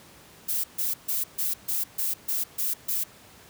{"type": "noise bursts", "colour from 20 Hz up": "violet", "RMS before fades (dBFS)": -27, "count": 9, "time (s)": [0.48, 3.04], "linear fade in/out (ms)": 10, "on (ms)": 160, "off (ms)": 140, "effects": ["pink hiss -51 dBFS RMS until 3.49 s", "high-pass 80 Hz 12 dB/octave"]}